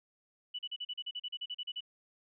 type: tone bursts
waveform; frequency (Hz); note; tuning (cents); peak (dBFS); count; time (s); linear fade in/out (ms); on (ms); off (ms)
sine; 2960; F#7; 0; -36; 15; 0.54-1.807; 10; 49; 38
effects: none